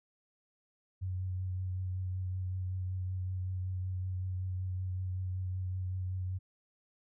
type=tone with vibrato; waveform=sine; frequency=92.5 Hz; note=F#2; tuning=in tune; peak=-33 dBFS; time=1.01-6.39 s; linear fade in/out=20 ms; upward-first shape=triangle; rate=5.3 Hz; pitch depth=22 cents each way; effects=none